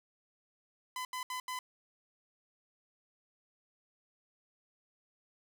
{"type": "tone bursts at uneven times", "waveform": "sawtooth", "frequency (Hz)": 1011, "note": "B5", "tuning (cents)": 40, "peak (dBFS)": -33, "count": 4, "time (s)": [[0.96, 1.05], [1.13, 1.23], [1.3, 1.4], [1.48, 1.59]], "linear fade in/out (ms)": 2, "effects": []}